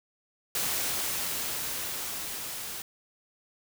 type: noise with level ramp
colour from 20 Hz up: white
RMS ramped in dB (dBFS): -29 to -38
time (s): 0.55-2.82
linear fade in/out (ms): 2
effects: none